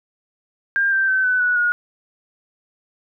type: tone with pitch steps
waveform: sine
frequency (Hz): 1600 / 1567.1 / 1534.8 / 1503.2 / 1472.3 / 1442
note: G6 / G6 / G6 / F#6 / F#6 / F#6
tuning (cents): +35 / -1 / -37 / +27 / -9 / -45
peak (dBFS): -15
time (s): 0.76-1.72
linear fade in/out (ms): 0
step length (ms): 160
effects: none